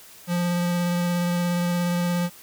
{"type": "tone with vibrato", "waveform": "square", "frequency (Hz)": 175.1, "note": "F3", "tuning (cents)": 5, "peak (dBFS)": -22, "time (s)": [0.27, 2.3], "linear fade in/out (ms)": 50, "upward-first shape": "sine", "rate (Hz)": 17, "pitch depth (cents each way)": 11, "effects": ["white hiss -47 dBFS RMS until 2.42 s"]}